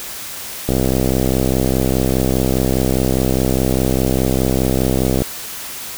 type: click train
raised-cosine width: 2 ms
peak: -3 dBFS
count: 295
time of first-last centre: 0.69-5.22 s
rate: 64.9 Hz
effects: white hiss -29 dBFS RMS until 5.97 s